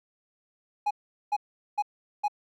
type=tone bursts; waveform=triangle; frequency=830.6 Hz; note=G#5; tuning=in tune; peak=-21 dBFS; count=4; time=0.86-2.282 s; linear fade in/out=10 ms; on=48 ms; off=410 ms; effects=none